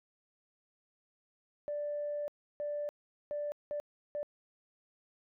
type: tone bursts at uneven times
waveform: sine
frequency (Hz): 587.3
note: D5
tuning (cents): 0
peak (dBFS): -33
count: 5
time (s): 1.68-2.28 / 2.6-2.89 / 3.31-3.52 / 3.71-3.8 / 4.15-4.23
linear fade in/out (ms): 0
effects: tanh soft clip ceiling -29 dBFS